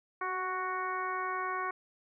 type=harmonic tone with a mistuned harmonic; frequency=370 Hz; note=F#4; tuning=in tune; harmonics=1 / 2 / 3 / 4 / 5 / 6; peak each=-41 / -41 / -34 / -40 / -43 / -45 dBFS; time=0.21-1.71 s; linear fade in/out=5 ms; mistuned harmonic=1; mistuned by=+19 cents; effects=none